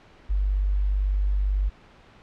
sine tone, 49.02 Hz, G1, 1 cent sharp, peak -20 dBFS, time 0.29-1.7 s, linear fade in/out 20 ms, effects pink hiss -52 dBFS RMS until 2.22 s + low-pass 3000 Hz 12 dB/octave

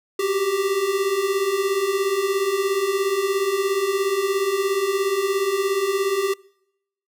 square beating tone pair, 378.2 / 395.2 Hz, F#4 / G4, +38 / +14 cents, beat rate 17 Hz, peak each -26 / -22 dBFS, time 0.19-6.34 s, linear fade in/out 5 ms, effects noise-tail reverb RT60 0.8 s tail -25 dB re dry

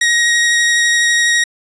sawtooth tone with vibrato, 1886 Hz, A#6, 20 cents sharp, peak -7 dBFS, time 0.01-1.44 s, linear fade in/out 5 ms, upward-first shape sine, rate 12 Hz, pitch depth 9 cents each way, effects resampled to 22050 Hz

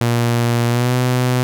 sawtooth tone with pitch glide, 118.7 to 125.4 Hz, A#2 to B2, +32 to +27 cents, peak -10 dBFS, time 0.01-1.43 s, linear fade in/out 0 ms, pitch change +95 cents, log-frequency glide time 0.68-0.94 s, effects none

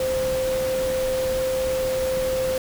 sine tone in noise, 520 Hz, C5, 11 cents flat, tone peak -21 dBFS, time 0-2.58 s, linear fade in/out 2 ms, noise pink, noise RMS -32 dBFS, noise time 0-2.58 s, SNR +8 dB, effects none

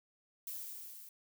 violet noise with level ramp, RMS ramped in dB -42 to -53 dBFS, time 0.47-1.09 s, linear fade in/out 2 ms, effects none

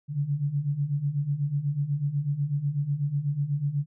sine beating tone pair, 138.59 / 146.69 Hz, C#3 / D3, 0 / -2 cents, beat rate 8.1 Hz, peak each -30 / -26 dBFS, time 0.08-3.86 s, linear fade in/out 50 ms, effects none

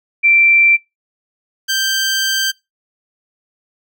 sine / 15% pulse tone pair in turn, 2349 / 1567.8 Hz, D7 / G6, 0 / 0 cents, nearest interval perfect fifth, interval 700 cents, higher first, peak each -8 dBFS, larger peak neither, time 0.23-0.77 / 1.68-2.52 s, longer second, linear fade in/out 20 ms, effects noise-tail reverb RT60 0.2 s tail -22 dB re dry

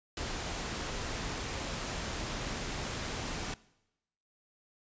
pink noise, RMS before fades -37 dBFS, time 0.17-3.54 s, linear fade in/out 2 ms, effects noise-tail reverb RT60 0.9 s tail -21 dB re dry + resampled to 16000 Hz

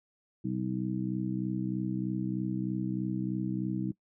harmonic tone, 63.2 Hz, B1, 41 cents sharp, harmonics 2 / 3 / 4 / 5, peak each -36 / -33 / -39 / -35 dBFS, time 0.44-3.92 s, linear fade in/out 10 ms, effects noise-tail reverb RT60 0.1 s tail -21 dB re dry

